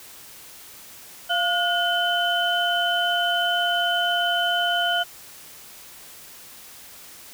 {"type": "tone cluster", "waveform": "sine", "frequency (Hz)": [694, 1446, 3048], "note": ["F5", "F#6", "G7"], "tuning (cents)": [-11, -40, -49], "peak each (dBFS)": -24, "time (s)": [1.29, 5.04], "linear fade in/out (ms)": 20, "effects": ["white hiss -44 dBFS RMS until 7.33 s"]}